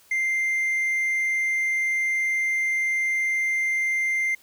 sine tone with hard clipping, 2093 Hz, C7, in tune, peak -22 dBFS, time 0.11-4.35 s, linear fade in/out 5 ms, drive 2 dB, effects white hiss -56 dBFS RMS until 4.42 s

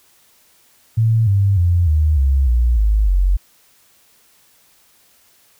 sine tone with pitch steps, 112.4 / 98.99 / 87.17 / 76.77 / 67.61 / 59.54 / 52.44 / 46.18 Hz, A2 / G2 / F2 / D#2 / C#2 / A#1 / G#1 / F#1, +37 / +17 / -3 / -23 / -43 / +37 / +17 / -3 cents, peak -11 dBFS, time 0.97-3.37 s, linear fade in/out 10 ms, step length 300 ms, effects white hiss -54 dBFS RMS until 5.59 s

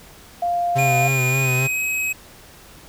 sine tone, 698.5 Hz, F5, in tune, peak -18 dBFS, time 0.42-1.08 s, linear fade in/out 5 ms
45% pulse tone with vibrato, 130.8 Hz, C3, in tune, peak -19 dBFS, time 0.75-1.68 s, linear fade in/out 20 ms, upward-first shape sine, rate 3.5 Hz, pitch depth 43 cents each way
square tone with pitch glide, 2437 to 2545 Hz, D#7 to D#7, -37 to +39 cents, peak -21 dBFS, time 0.78-2.13 s, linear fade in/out 10 ms, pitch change +76 cents, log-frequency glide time 1.29-1.81 s
effects pink hiss -45 dBFS RMS until 2.88 s

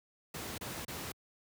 pink noise bursts, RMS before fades -41 dBFS, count 3, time 0.34-1.12 s, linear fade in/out 5 ms, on 240 ms, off 30 ms, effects high-pass 80 Hz 12 dB/octave

